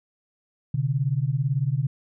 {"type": "beating tone pair", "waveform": "sine", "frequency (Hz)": [127.3, 145.3], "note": ["C3", "D3"], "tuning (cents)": [-47, -18], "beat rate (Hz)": 18, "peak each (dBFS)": -24, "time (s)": [0.74, 1.87], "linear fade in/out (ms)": 5, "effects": []}